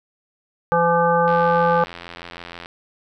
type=harmonic tone; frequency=170 Hz; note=F3; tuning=46 cents flat; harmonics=1 / 3 / 5 / 7 / 9; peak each=-24 / -18 / -19 / -21 / -26 dBFS; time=0.72-1.84 s; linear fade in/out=0 ms
type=click train; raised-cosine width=0.3 ms; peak=-18 dBFS; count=120; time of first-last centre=1.28-2.659 s; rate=86.3 Hz
effects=none